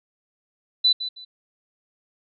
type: tone with echo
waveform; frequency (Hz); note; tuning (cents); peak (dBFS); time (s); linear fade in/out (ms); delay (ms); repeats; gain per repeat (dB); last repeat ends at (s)
sine; 3990; B7; +17; -14; 0.84-0.93; 10; 160; 2; -12; 1.25
effects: none